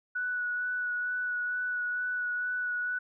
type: tone with vibrato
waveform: sine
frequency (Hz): 1475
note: F#6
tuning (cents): -6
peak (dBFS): -29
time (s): 0.15-2.99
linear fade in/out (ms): 10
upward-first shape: sine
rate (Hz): 2.2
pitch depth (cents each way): 14
effects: none